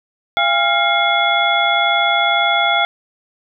sine tone cluster, 685 / 807 / 1391 / 2140 / 3394 Hz, F5 / G#5 / F6 / C7 / G#7, -34 / -50 / -7 / +38 / +37 cents, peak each -19 dBFS, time 0.37-2.85 s, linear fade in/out 0 ms, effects none

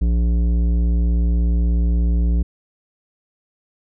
sine tone with tanh clipping, 58.27 Hz, A#1, in tune, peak -16 dBFS, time 0.01-2.43 s, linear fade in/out 10 ms, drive 12 dB, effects none

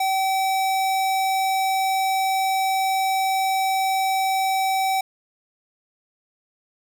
square tone, 767 Hz, G5, 38 cents flat, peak -20 dBFS, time 0-5.01 s, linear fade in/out 5 ms, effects none

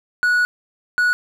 triangle tone bursts at uneven times, 1465 Hz, F#6, 18 cents flat, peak -12 dBFS, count 2, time 0.23-0.45 / 0.98-1.13 s, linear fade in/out 0 ms, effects none

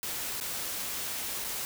white noise with dropouts, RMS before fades -35 dBFS, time 0.03-1.65 s, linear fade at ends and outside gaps 0 ms, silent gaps 0.401-0.411 / 1.442-1.446 s, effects none

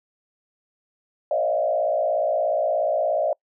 sine tone with frequency modulation, 622.3 Hz, D#5, in tune, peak -19 dBFS, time 1.31-3.33 s, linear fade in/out 2 ms, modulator 56.9 Hz, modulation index 1.3, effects noise-tail reverb RT60 0.1 s tail -26 dB re dry

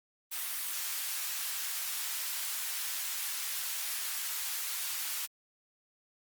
white high-pass noise, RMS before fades -36 dBFS, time 0.31-5.27 s, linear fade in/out 20 ms, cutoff 1200 Hz, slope 12 dB/octave, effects Opus 32 kbps

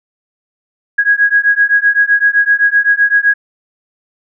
sine beating tone pair, 1648 / 1655.8 Hz, G#6 / G#6, -14 / -6 cents, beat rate 7.8 Hz, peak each -11 dBFS, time 0.98-3.34 s, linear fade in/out 10 ms, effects none

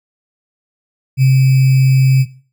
sine tone with sample-and-hold, 132.2 Hz, C3, 18 cents sharp, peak -6 dBFS, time 1.17-2.26 s, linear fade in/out 50 ms, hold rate 2450 Hz, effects noise-tail reverb RT60 0.4 s tail -17 dB re dry

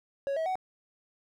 triangle tone with pitch steps, 554.4 / 644.2 / 748.6 Hz, C#5 / E5 / F#5, 0 / -40 / +20 cents, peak -26 dBFS, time 0.27-0.555 s, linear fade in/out 0 ms, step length 95 ms, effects none

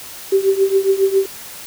sine tone with tremolo, 388.1 Hz, G4, 17 cents flat, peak -8 dBFS, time 0.32-1.26 s, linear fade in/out 5 ms, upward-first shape triangle, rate 7.3 Hz, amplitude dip 90%, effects white hiss -34 dBFS RMS until 1.66 s

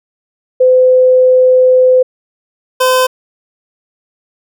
sine / 25% pulse tone pair in turn, 510 / 512 Hz, C5 / C5, -44 / -38 cents, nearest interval unison, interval 6 cents, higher second, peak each -4 dBFS, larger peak neither, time 0.6-2.03 / 2.8-3.07 s, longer first, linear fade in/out 10 ms, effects none

